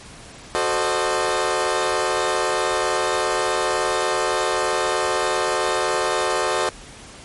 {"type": "chord", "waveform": "20% pulse", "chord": "F# diminished seventh", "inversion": "none", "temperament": "equal with one note detuned", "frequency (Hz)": [370, 440, 523.3, 610.9], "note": ["F#4", "A4", "C5", "Eb5"], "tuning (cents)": [0, 0, 0, -32], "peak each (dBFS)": -20, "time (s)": [0.55, 6.69], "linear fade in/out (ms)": 0, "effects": ["pink hiss -41 dBFS RMS until 7.24 s", "MP3 48 kbps"]}